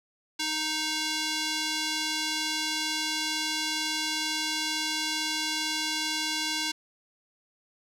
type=tone with band-pass filter; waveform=square; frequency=311.1 Hz; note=D#4; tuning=in tune; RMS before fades=-30 dBFS; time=0.39-6.72 s; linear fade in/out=10 ms; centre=4500 Hz; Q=1.2; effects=none